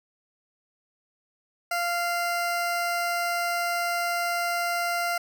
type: tone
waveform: 20% pulse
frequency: 694 Hz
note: F5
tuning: 11 cents flat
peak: -20 dBFS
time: 1.71-5.18 s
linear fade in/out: 5 ms
effects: none